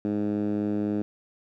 10% pulse tone with band-pass filter, 103.83 Hz, G#2, in tune, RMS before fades -27 dBFS, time 0.05-1.02 s, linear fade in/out 0 ms, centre 260 Hz, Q 2.2, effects none

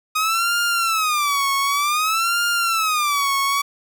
sawtooth tone with vibrato, 1244.5 Hz, D#6, in tune, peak -14 dBFS, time 0.15-3.62 s, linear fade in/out 10 ms, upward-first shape sine, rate 0.54 Hz, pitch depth 210 cents each way, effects none

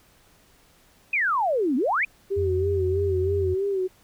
sine exponential two-way sweep, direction down then up, 2578 to 239 to 2578 Hz, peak -20 dBFS, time 1.13-2.05 s, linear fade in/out 5 ms, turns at 1.76 s
sine tone with vibrato, 385.9 Hz, G4, 27 cents flat, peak -22 dBFS, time 2.3-3.88 s, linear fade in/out 20 ms, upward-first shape sine, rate 3.1 Hz, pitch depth 72 cents each way
sine tone, 87.31 Hz, F2, in tune, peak -25 dBFS, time 2.36-3.55 s, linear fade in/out 20 ms
effects pink hiss -58 dBFS RMS until 4.03 s

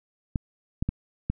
clicks, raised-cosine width 5 ms, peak -13 dBFS, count 4, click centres 0.358 / 0.825 / 0.89 / 1.3 s, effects none

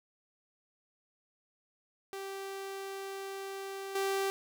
sawtooth tone with level steps, 390.2 Hz, G4, 8 cents flat, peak -35 / -26 dBFS, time 2.13-4.3 s, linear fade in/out 0 ms, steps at 3.95 s, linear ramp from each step 5 ms, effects none

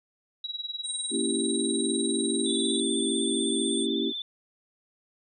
sine tone with tremolo, 3879 Hz, B7, 32 cents flat, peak -29 dBFS, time 0.44-2.8 s, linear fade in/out 2 ms, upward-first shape sine, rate 20 Hz, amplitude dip 85%
sine tone, 8640 Hz, C#9, 45 cents flat, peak -32 dBFS, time 0.83-3.87 s, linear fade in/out 50 ms
sine chord, A# diminished seventh, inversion none, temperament equal, 233.1 / 277.2 / 329.6 / 392 Hz, A#3 / C#4 / E4 / G4, 0 / 0 / 0 / 0 cents, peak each -31 dBFS, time 1.1-4.13 s, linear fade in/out 50 ms
sine tone with vibrato, 3520 Hz, A7, in tune, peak -31 dBFS, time 2.46-4.22 s, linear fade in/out 2 ms, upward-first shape triangle, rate 16 Hz, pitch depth 43 cents each way
effects none

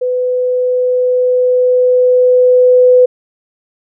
sine tone with level ramp, 501 Hz, B4, 25 cents sharp, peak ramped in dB -12 to -3 dBFS, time 0.01-3.06 s, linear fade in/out 10 ms, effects none

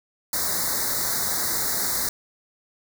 white band-stop noise, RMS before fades -25 dBFS, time 0.33-2.09 s, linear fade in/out 2 ms, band 2100 to 3800 Hz, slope 96 dB/octave, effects none

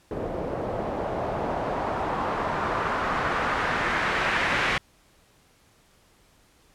white noise with low-pass filter sweep, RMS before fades -27 dBFS, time 0.11-4.78 s, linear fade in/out 2 ms, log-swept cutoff 500 to 2100 Hz, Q 1.6, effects pink hiss -60 dBFS RMS until 6.74 s + low-pass 12000 Hz 12 dB/octave

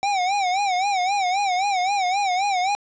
square tone with vibrato, 767 Hz, G5, 38 cents flat, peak -20 dBFS, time 0.03-2.75 s, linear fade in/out 0 ms, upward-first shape sine, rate 3.8 Hz, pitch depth 120 cents each way, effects resampled to 16000 Hz + 8-bit

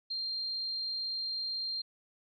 sine tone, 4186 Hz, C8, in tune, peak -33 dBFS, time 0.1-1.82 s, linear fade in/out 10 ms, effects none

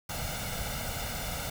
pink noise with comb filter, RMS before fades -35 dBFS, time 0.09-1.5 s, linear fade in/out 5 ms, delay 1.4 ms, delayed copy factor +0.7, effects none

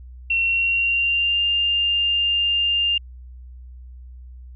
sine tone with pitch glide, 2721 to 2802 Hz, F7 to F7, -46 to +5 cents, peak -17 dBFS, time 0.3-2.98 s, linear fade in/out 5 ms, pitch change +51 cents, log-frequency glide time 0.4-1.41 s, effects added 62 Hz sine -37 dBFS peak until 4.55 s

